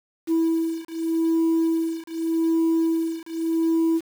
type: beating tone pair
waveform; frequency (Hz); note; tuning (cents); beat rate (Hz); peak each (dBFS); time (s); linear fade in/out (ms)
sine; 327.2 / 328.04; E4 / E4; -13 / -8; 0.84; -21; 0.27-4.01; 50
effects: tanh soft clip ceiling -16 dBFS + 7-bit